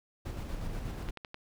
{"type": "noise with tremolo", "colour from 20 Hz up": "brown", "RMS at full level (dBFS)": -36, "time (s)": [0.25, 1.11], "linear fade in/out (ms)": 10, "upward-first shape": "square", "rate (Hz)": 8.3, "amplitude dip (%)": 30}
{"type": "clicks", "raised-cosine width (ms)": 0.3, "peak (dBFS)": -26, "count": 4, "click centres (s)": [1.088, 1.173, 1.248, 1.344]}
{"effects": []}